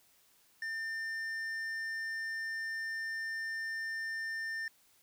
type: tone with hard clipping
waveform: sine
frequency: 1800 Hz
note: A6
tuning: 39 cents sharp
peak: -37 dBFS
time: 0.62-4.68 s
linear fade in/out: 2 ms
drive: 6 dB
effects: white hiss -67 dBFS RMS until 5.02 s